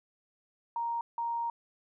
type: tone bursts at uneven times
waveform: sine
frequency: 934 Hz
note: A#5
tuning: 3 cents sharp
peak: -30 dBFS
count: 2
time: 0.76-1.01 / 1.18-1.5 s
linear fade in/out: 2 ms
effects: none